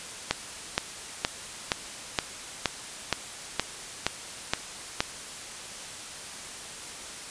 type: click train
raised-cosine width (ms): 0.2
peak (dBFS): -5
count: 11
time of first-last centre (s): 0.31-5.005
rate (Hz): 2.13
effects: white hiss -40 dBFS RMS until 7.3 s + resampled to 22050 Hz